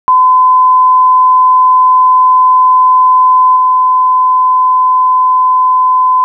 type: tone with level steps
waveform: sine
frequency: 1017 Hz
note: C6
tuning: 50 cents flat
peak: -3 / -5 dBFS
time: 0.08-6.24 s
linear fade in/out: 0 ms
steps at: 3.56 s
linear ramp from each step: 5 ms
effects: none